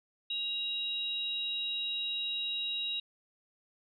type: tone pair together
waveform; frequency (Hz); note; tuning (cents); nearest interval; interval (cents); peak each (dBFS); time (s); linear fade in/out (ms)
sine; 2794 / 3825; F7 / A#7; 0 / +44; perfect fourth; 544; -38 / -33; 0.3-3; 5
effects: none